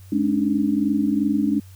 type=tone cluster; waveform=sine; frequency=211.2 / 277.6 / 300.3 Hz; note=G#3 / C#4 / D4; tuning=+29 / +3 / +39 cents; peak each=-22 dBFS; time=0.12-1.6 s; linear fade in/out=5 ms; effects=added 94 Hz sine -41 dBFS peak until 1.75 s + white hiss -54 dBFS RMS until 1.75 s